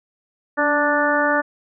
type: harmonic tone with a mistuned harmonic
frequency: 293.7 Hz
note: D4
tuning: in tune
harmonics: 1 / 2 / 3 / 4 / 5 / 6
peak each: -24 / -21 / -24 / -24 / -22 / -23 dBFS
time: 0.57-1.42 s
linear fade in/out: 20 ms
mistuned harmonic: 1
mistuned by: -31 cents
effects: none